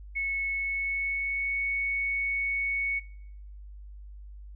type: tone with pitch glide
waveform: sine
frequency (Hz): 2200 to 2220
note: C#7 to C#7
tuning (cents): -14 to +2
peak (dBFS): -27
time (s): 0.15-3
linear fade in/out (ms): 20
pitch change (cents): +16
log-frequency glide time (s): 0.49-1.57
effects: noise-tail reverb RT60 0.8 s tail -24 dB re dry + added 50 Hz sine -42 dBFS peak until 4.55 s